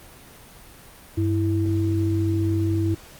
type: tone pair together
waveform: sine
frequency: 97.75 / 328.8 Hz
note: G2 / E4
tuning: -4 / -4 cents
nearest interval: octave + major sixth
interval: 2100 cents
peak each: -21 / -23 dBFS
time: 1.17-2.95 s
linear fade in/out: 10 ms
effects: pink hiss -46 dBFS RMS until 3.19 s + Opus 32 kbps

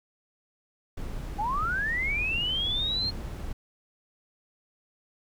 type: noise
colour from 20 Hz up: brown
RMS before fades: -35 dBFS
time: 0.97-3.53 s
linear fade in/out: 5 ms
type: linear sweep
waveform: sine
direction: up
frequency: 784 to 4254 Hz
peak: -26 dBFS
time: 1.38-3.11 s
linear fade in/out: 20 ms
effects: none

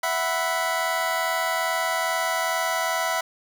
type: chord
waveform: 25% pulse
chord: E suspended second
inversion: none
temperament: just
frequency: 659.3 / 741.7 / 988.9 Hz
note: E5 / F#5 / B5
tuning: 0 / +4 / +2 cents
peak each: -23 / -25 / -24 dBFS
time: 0.03-3.21 s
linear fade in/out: 5 ms
effects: none

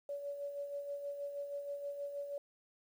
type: tone with tremolo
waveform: sine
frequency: 569 Hz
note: C#5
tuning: 45 cents sharp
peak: -37 dBFS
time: 0.09-2.38 s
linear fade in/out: 2 ms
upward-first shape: sine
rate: 6.3 Hz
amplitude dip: 50%
effects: 11-bit

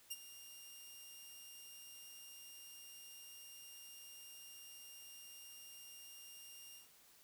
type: tone with ADSR envelope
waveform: 10% pulse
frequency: 2810 Hz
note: F7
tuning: 10 cents sharp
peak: -31 dBFS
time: 0.1-6.89 s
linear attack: 15 ms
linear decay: 36 ms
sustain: -14 dB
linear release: 140 ms
effects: white hiss -66 dBFS RMS until 7.23 s

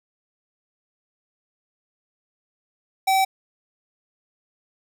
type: tone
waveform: square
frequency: 768 Hz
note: G5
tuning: 36 cents flat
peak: -17 dBFS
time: 3.07-3.25 s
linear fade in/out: 10 ms
effects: none

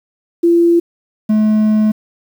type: tone pair in turn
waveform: sine / triangle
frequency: 340.8 / 214.7 Hz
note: F4 / A3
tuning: -42 / -42 cents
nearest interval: minor sixth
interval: 800 cents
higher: first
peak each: -7 dBFS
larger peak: neither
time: 0.43-0.8 / 1.29-1.92 s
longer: second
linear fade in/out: 10 ms
effects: 7-bit

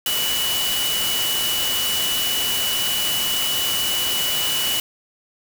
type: tone in noise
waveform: sine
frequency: 2952 Hz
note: F#7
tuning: 5 cents flat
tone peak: -22 dBFS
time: 0.06-4.8 s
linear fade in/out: 2 ms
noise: white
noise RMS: -24 dBFS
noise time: 0.06-4.8 s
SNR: -1 dB
effects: none

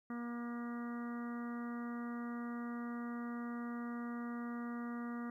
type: harmonic tone with a mistuned harmonic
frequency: 238.1 Hz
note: A#3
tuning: 37 cents sharp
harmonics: 1 / 2 / 3 / 4 / 5 / 6 / 7 / 8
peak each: -40 / -53 / -55 / -58 / -51 / -55 / -62 / -57 dBFS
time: 0.1-5.3 s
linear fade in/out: 2 ms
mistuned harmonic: 7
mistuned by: -15 cents
effects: 13-bit

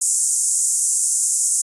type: band-pass noise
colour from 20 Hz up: pink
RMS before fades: -19 dBFS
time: 0.01-1.62 s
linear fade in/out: 10 ms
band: 6800 to 10000 Hz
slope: 48 dB/octave
effects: resampled to 24000 Hz

